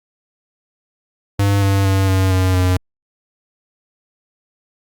square tone with pitch steps, 100 / 98.23 / 96.48 / 94.77 / 93.09 / 91.44 Hz, G2 / G2 / G2 / F#2 / F#2 / F#2, +35 / +4 / -27 / +42 / +11 / -20 cents, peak -13 dBFS, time 1.39-2.77 s, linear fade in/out 5 ms, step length 230 ms, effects Opus 48 kbps

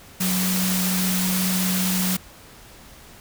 sine tone in noise, 185 Hz, F#3, in tune, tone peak -22 dBFS, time 0.2-2.17 s, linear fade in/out 10 ms, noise white, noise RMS -25 dBFS, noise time 0.2-2.17 s, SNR 0 dB, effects pink hiss -46 dBFS RMS until 3.2 s

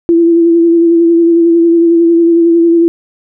sine tone with vibrato, 336.3 Hz, E4, 35 cents sharp, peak -4 dBFS, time 0.09-2.88 s, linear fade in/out 0 ms, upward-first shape sine, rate 11 Hz, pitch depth 25 cents each way, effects none

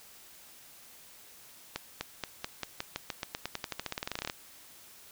accelerating click train, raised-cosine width 0.2 ms, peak -16 dBFS, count 27, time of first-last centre 1.76-4.299 s, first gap 250 ms, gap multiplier 0.91, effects white hiss -54 dBFS RMS until 5.11 s

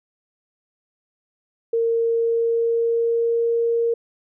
sine tone with pitch glide, 459.9 to 465 Hz, A#4 to A#4, -23 to -4 cents, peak -17 dBFS, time 1.73-3.94 s, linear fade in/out 5 ms, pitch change +19 cents, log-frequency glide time 1.85-3.46 s, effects none

